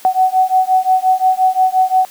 sine beating tone pair, 746 / 751.7 Hz, F#5 / F#5, +14 / +27 cents, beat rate 5.7 Hz, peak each -13 dBFS, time 0.05-2.05 s, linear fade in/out 0 ms, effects white hiss -40 dBFS RMS until 2.1 s + high-pass 200 Hz 12 dB/octave

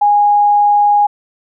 sine tone, 824 Hz, G#5, 14 cents flat, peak -7 dBFS, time 0.01-1.07 s, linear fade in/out 10 ms, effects none

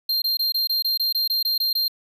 square tone bursts, 4186 Hz, C8, in tune, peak -20 dBFS, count 12, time 0.09-1.881 s, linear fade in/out 5 ms, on 130 ms, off 21 ms, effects none

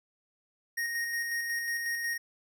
square tone with tremolo, 1864.7 Hz, A#6, in tune, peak -30 dBFS, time 0.77-2.18 s, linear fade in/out 10 ms, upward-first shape square, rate 5.5 Hz, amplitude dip 30%, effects none

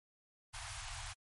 pink band-stop noise, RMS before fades -45 dBFS, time 0.53-1.14 s, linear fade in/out 20 ms, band 120 to 680 Hz, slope 96 dB/octave, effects MP3 48 kbps

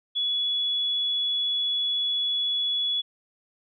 sine tone, 3394 Hz, G#7, 37 cents sharp, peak -23 dBFS, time 0.15-3.02 s, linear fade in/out 20 ms, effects none

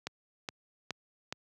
click train, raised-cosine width 0.2 ms, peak -18 dBFS, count 4, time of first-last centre 0.07-1.325 s, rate 2.39 Hz, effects high-pass 100 Hz 12 dB/octave

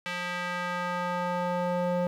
square tone with band-pass filter sweep, 177.6 Hz, F3, 29 cents sharp, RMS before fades -30 dBFS, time 0.06-2.07 s, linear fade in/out 0 ms, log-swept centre 2300 to 520 Hz, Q 1.3, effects 10-bit

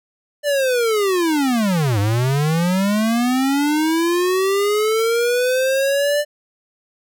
square linear two-way sweep, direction down then up, 594 to 98.3 to 594 Hz, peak -16 dBFS, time 0.43-6.25 s, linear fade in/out 50 ms, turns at 1.99 s, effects none

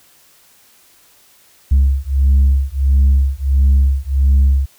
sine beating tone pair, 67.4 / 68.9 Hz, C#2 / C#2, -48 / -10 cents, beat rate 1.5 Hz, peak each -11 dBFS, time 1.71-4.66 s, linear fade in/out 10 ms, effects tanh soft clip ceiling -6 dBFS + white hiss -50 dBFS RMS until 4.78 s

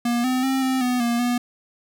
square tone with pitch steps, 238.3 / 255.6 / 265.5 / 261.1 / 248.6 / 236.4 / 243.4 Hz, A#3 / C4 / C4 / C4 / B3 / A#3 / B3, +38 / -40 / +25 / -3 / +12 / +24 / -25 cents, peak -20 dBFS, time 0.05-1.38 s, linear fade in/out 5 ms, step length 190 ms, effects none

